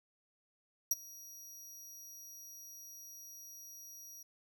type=tone with ADSR envelope; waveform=sawtooth; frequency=5750 Hz; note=F8; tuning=50 cents sharp; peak=-23 dBFS; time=0.91-4.23 s; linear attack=5 ms; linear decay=27 ms; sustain=-24 dB; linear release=6 ms; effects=none

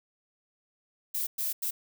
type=noise bursts at uneven times; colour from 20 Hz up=violet; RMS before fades=-31 dBFS; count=3; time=1.14-1.27 / 1.38-1.53 / 1.62-1.71 s; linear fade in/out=10 ms; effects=none

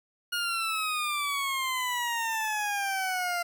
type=exponential sweep; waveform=20% pulse; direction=down; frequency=1437 to 691 Hz; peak=-23 dBFS; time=0.32-3.43 s; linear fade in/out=10 ms; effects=9-bit

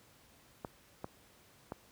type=clicks; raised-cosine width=1 ms; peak=-25 dBFS; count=3; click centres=0.648 / 1.044 / 1.721 s; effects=pink hiss -63 dBFS RMS until 1.91 s + high-pass 60 Hz 12 dB/octave

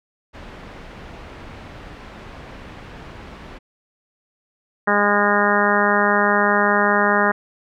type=low-pass noise; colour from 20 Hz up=pink; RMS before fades=-38 dBFS; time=0.33-3.59 s; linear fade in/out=20 ms; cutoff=2500 Hz; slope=12 dB/octave
type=harmonic tone; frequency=204.9 Hz; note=G#3; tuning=23 cents flat; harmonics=1 / 2 / 3 / 4 / 5 / 6 / 7 / 8 / 9; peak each=-23 / -23 / -23 / -23 / -23 / -23 / -23 / -23 / -23 dBFS; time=4.87-7.32 s; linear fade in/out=10 ms
effects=none

